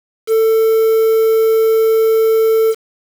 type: tone with quantisation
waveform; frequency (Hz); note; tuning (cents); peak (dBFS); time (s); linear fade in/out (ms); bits
triangle; 445.1; A4; +20; -7; 0.27-2.75; 50; 5
effects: none